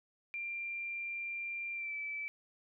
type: tone with pitch glide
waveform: sine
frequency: 2377 to 2313 Hz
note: D7 to D7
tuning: +20 to -27 cents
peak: -37 dBFS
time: 0.34-2.28 s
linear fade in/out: 0 ms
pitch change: -47 cents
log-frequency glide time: 1.73-1.95 s
effects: none